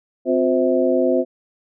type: harmonic tone with a mistuned harmonic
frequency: 129.5 Hz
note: C3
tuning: 17 cents flat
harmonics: 2 / 3 / 4 / 5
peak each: -20 / -20 / -19 / -22 dBFS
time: 0.25-1.25 s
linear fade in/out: 50 ms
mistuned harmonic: 3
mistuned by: -140 cents
effects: none